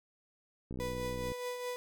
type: click train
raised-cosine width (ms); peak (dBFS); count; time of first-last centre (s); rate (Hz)
3; -29; 39; 0.71-1.319; 62.4
type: tone with tremolo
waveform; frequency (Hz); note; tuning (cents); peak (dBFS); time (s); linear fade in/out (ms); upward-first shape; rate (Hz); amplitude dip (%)
35% pulse; 493.9; B4; 0; -33; 0.8-1.76; 0; triangle; 4.8; 50
effects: none